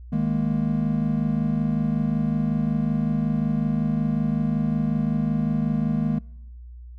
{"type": "chord", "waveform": "triangle", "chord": "D# suspended fourth", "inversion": "none", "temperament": "equal", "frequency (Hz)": [155.56, 207.7, 233.1], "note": ["D#3", "G#3", "A#3"], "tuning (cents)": [0, 0, 0], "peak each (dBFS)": -23, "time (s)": [0.12, 6.19], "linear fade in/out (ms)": 10, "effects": ["noise-tail reverb RT60 1.0 s tail -26 dB re dry", "added 60 Hz sine -38 dBFS peak until 6.98 s"]}